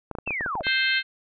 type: clicks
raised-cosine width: 1 ms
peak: -18 dBFS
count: 10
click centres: 0.113 / 0.152 / 0.186 / 0.276 / 0.307 / 0.409 / 0.462 / 0.554 / 0.608 / 0.668 s
type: linear sweep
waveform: sine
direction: down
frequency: 2758 to 515 Hz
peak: -26 dBFS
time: 0.26-0.63 s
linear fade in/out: 20 ms
type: harmonic tone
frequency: 523.3 Hz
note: C5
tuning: in tune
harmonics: 3 / 4 / 5 / 6 / 7 / 8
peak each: -24 / -26 / -29 / -29 / -33 / -30 dBFS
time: 0.63-1.03 s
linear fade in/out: 50 ms
effects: none